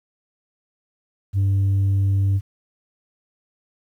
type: tone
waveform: sine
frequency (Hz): 98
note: G2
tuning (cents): 0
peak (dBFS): -13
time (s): 1.33-2.41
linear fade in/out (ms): 50
effects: tanh soft clip ceiling -15 dBFS + 9-bit